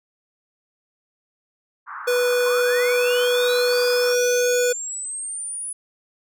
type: band-pass noise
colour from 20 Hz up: white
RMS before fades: -34 dBFS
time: 1.86-4.16 s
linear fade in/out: 50 ms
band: 990 to 1500 Hz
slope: 48 dB/octave
type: tone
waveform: square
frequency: 491.4 Hz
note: B4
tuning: 9 cents flat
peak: -18 dBFS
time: 2.07-4.73 s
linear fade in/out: 10 ms
type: linear sweep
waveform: sine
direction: up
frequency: 1016 to 9956 Hz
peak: -27 dBFS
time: 2.46-5.73 s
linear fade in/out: 5 ms
effects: none